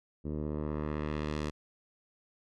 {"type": "tone with low-pass filter sweep", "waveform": "10% pulse", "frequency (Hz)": 75.6, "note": "D#2", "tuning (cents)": -49, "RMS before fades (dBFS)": -35, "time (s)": [0.24, 1.51], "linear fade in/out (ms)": 20, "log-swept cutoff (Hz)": [350, 7100], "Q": 0.8, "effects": []}